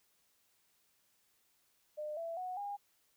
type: tone with pitch steps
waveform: sine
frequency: 604 / 666.3 / 735.1 / 810.9 Hz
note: D5 / E5 / F#5 / G#5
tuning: +48 / +18 / -11 / -42 cents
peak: -38 dBFS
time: 1.97-2.77 s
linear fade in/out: 20 ms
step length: 200 ms
effects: white hiss -74 dBFS RMS until 3.16 s